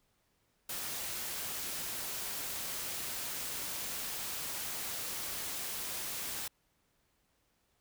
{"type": "noise", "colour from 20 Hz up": "white", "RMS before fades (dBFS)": -39, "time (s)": [0.69, 6.48], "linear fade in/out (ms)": 5, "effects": ["pink hiss -75 dBFS RMS until 7.8 s"]}